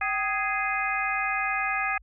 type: harmonic tone with a mistuned harmonic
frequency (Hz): 415.3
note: G#4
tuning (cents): 0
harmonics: 2 / 3 / 4 / 5 / 6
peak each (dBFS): -31 / -31 / -31 / -31 / -31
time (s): 0.01-1.98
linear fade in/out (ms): 5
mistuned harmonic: 2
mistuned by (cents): -120
effects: added 50 Hz sine -51 dBFS peak until 2.02 s